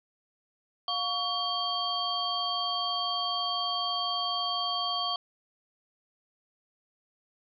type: tone cluster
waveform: sine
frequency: 710 / 1124 / 3204 / 4514 Hz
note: F5 / C#6 / G7 / C#8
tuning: +28 / +24 / +37 / +31 cents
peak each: -35 / -33 / -32 / -34 dBFS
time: 0.88-5.16 s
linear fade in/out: 2 ms
effects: none